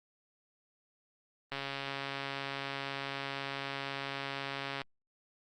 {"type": "click train", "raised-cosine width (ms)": 0.3, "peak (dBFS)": -21, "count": 456, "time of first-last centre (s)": [1.52, 4.817], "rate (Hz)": 138, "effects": ["Opus 24 kbps"]}